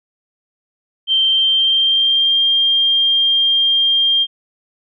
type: tone with pitch glide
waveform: sine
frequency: 3136 to 3200 Hz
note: G7 to G7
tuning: 0 to +35 cents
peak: -11 dBFS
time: 1.07-4.27 s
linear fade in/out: 50 ms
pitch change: +35 cents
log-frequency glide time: 1.26-2.42 s
effects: none